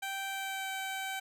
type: tone with pitch glide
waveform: 15% pulse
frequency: 780 to 770.6 Hz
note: G5 to G5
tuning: -9 to -30 cents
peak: -29 dBFS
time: 0.02-1.2 s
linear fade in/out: 10 ms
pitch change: -21 cents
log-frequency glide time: 0.28-0.7 s
effects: none